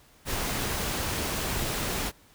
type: noise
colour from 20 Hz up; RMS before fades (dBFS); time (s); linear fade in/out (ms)
pink; -30; 0.25-2.12; 50
effects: pink hiss -58 dBFS RMS until 2.34 s